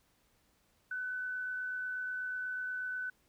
sine tone with amplitude modulation, 1503 Hz, F#6, 27 cents sharp, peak -34 dBFS, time 0.91-3.1 s, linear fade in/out 5 ms, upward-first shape sine, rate 68.2 Hz, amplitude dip 25%, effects pink hiss -72 dBFS RMS until 3.28 s

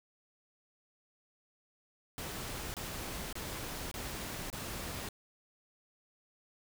pink noise bursts, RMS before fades -41 dBFS, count 5, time 2.18-5.088 s, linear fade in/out 0 ms, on 560 ms, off 27 ms, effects none

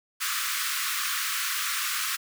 pink high-pass noise, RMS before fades -29 dBFS, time 0.2-2.17 s, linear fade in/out 20 ms, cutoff 1100 Hz, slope 96 dB/octave, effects none

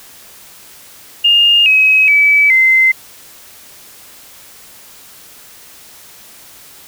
sine tone with pitch steps, 2826 / 2547 / 2295 / 2069 Hz, F7 / D#7 / D7 / C7, +20 / +40 / -40 / -20 cents, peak -6 dBFS, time 1.24-2.92 s, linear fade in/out 10 ms, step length 420 ms, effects white hiss -39 dBFS RMS until 6.87 s

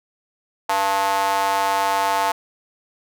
square tone with high-pass filter, 98 Hz, G2, in tune, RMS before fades -20 dBFS, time 0.69-2.32 s, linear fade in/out 5 ms, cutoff 830 Hz, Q 4.2, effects none

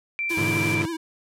sine tone, 2349 Hz, D7, in tune, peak -24 dBFS, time 0.19-0.82 s, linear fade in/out 0 ms
white noise, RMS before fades -36 dBFS, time 0.29-0.75 s, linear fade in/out 10 ms
square tone with vibrato, 329.6 Hz, E4, in tune, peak -28 dBFS, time 0.3-0.97 s, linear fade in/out 10 ms, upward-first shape sine, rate 12 Hz, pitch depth 63 cents each way
sawtooth chord, E dominant seventh, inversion first, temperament just, 103.01 / 123.61 / 148.33 / 164.81 Hz, G#2 / B2 / D3 / E3, -14 / +2 / +18 / 0 cents, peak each -24 / -29 / -26 / -28 dBFS, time 0.37-0.86 s, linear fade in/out 10 ms
effects low-pass 12000 Hz 12 dB/octave

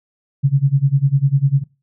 sine tone with tremolo, 138.59 Hz, C#3, in tune, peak -8 dBFS, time 0.43-1.64 s, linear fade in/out 20 ms, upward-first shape sine, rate 10 Hz, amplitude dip 90%, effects noise-tail reverb RT60 0.3 s tail -21 dB re dry

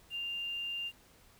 sine tone with quantisation, 2794 Hz, F7, in tune, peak -35 dBFS, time 0.1-0.92 s, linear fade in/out 50 ms, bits 10, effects pink hiss -62 dBFS RMS until 1.39 s

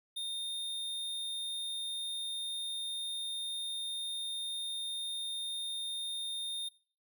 square tone, 3651 Hz, A#7, 37 cents flat, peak -36 dBFS, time 0.16-6.69 s, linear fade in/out 10 ms, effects noise-tail reverb RT60 0.4 s tail -19 dB re dry

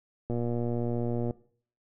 click train, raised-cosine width 2 ms, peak -19 dBFS, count 121, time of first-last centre 0.3-1.308 s, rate 119 Hz, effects noise-tail reverb RT60 0.5 s tail -19 dB re dry

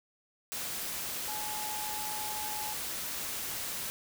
sine tone in noise, 851 Hz, G#5, 42 cents sharp, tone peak -39 dBFS, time 1.28-2.73 s, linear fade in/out 0 ms, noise white, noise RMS -37 dBFS, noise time 0.52-3.9 s, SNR -5 dB, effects none

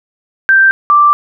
sine tone pair in turn, 1568 / 1174.7 Hz, G6 / D6, 0 / 0 cents, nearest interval perfect fourth, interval 500 cents, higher first, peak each -4 dBFS, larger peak neither, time 0.49-0.71 / 0.9-1.13 s, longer second, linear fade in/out 0 ms, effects none

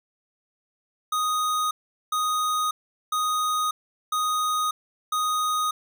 square tone bursts, 1244.5 Hz, D#6, in tune, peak -23 dBFS, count 5, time 1.12-5.71 s, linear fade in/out 5 ms, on 590 ms, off 410 ms, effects none

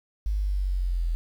sine linear sweep, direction down, 51.8 to 41.2 Hz, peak -23 dBFS, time 0.26-1.15 s, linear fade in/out 0 ms, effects 9-bit

